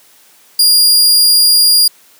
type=tone; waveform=sawtooth; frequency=4829 Hz; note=D8; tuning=47 cents sharp; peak=-3 dBFS; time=0.59-1.88 s; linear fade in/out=5 ms; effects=white hiss -46 dBFS RMS until 2.19 s + high-pass 200 Hz 12 dB/octave